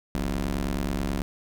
20% pulse ring-modulated tone, 69.3 Hz, C#2, in tune, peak -18 dBFS, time 0.15-1.22 s, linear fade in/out 0 ms, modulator 114 Hz, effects none

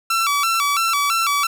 sawtooth tone with vibrato, 1241 Hz, D#6, 5 cents flat, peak -13 dBFS, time 0.1-1.47 s, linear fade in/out 5 ms, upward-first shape square, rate 3 Hz, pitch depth 140 cents each way, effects none

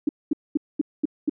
sine tone bursts, 296.7 Hz, D4, 18 cents sharp, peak -17 dBFS, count 6, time 0.07-1.296 s, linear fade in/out 5 ms, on 21 ms, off 220 ms, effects none

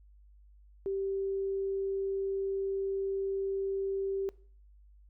sine tone, 390 Hz, G4, 9 cents flat, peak -30 dBFS, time 0.86-4.29 s, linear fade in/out 0 ms, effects noise-tail reverb RT60 0.5 s tail -22 dB re dry + added 50 Hz sine -55 dBFS peak until 5.09 s

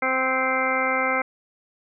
harmonic tone, 260.7 Hz, C4, 6 cents flat, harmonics 1 / 2 / 3 / 4 / 5 / 6 / 8 / 9, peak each -32 / -27 / -29 / -31 / -27 / -30 / -25 / -33 dBFS, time 0.02-1.22 s, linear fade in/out 5 ms, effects none

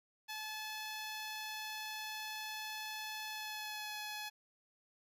10% pulse tone with pitch glide, 862 to 846.7 Hz, A5 to G#5, -36 to +33 cents, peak -33 dBFS, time 0.28-4.3 s, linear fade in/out 20 ms, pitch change -31 cents, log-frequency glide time 3.29-3.95 s, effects none

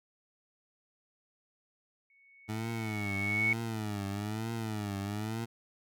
sine tone with exponential growth, 2217 Hz, C#7, in tune, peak -24 dBFS, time 2.1-3.53 s, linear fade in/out 2 ms, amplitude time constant 310 ms
20% pulse tone with vibrato, 106.7 Hz, G#2, 47 cents sharp, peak -29 dBFS, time 2.48-5.46 s, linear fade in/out 20 ms, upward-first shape triangle, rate 1.1 Hz, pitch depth 150 cents each way
effects none

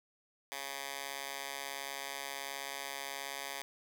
10% pulse tone with high-pass filter, 138.59 Hz, C#3, in tune, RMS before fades -42 dBFS, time 0.52-3.62 s, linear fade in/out 0 ms, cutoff 1100 Hz, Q 0.57, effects none

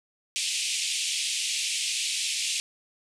pink band-pass noise, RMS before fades -29 dBFS, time 0.36-2.6 s, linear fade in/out 0 ms, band 2400 to 9600 Hz, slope 48 dB/octave, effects none

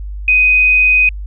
sine tone, 2502 Hz, D#7, 9 cents sharp, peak -7 dBFS, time 0.28-1.09 s, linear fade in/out 2 ms, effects added 50 Hz sine -22 dBFS peak until 1.26 s

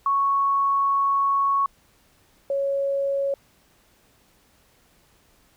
sine tone pair in turn, 1108 / 554 Hz, C#6 / C#5, -1 / -1 cents, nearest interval octave, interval 1200 cents, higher first, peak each -18 / -21 dBFS, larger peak first, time 0.06-1.66 / 2.5-3.34 s, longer first, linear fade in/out 2 ms, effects pink hiss -60 dBFS RMS until 5.56 s

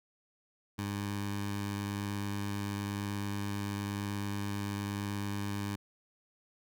15% pulse tone with notch filter, 101 Hz, G#2, 48 cents flat, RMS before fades -36 dBFS, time 0.78-5.76 s, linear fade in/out 10 ms, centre 460 Hz, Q 1.8, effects none

